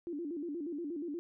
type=tone with vibrato; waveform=sine; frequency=315.7 Hz; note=D#4; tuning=25 cents sharp; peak=-36 dBFS; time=0.07-1.19 s; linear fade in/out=0 ms; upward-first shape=square; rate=8.4 Hz; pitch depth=150 cents each way; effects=none